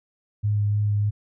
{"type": "tone with vibrato", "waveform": "sine", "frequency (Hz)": 103.83, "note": "G#2", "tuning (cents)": 0, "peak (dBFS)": -19, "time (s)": [0.43, 1.11], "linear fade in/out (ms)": 20, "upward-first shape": "sine", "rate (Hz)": 3.3, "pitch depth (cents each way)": 12, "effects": []}